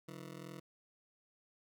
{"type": "ring-modulated tone", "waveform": "20% pulse", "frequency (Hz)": 162.1, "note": "E3", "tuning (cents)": -29, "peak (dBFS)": -39, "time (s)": [0.08, 0.6], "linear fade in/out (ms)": 2, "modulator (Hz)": 21.2, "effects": []}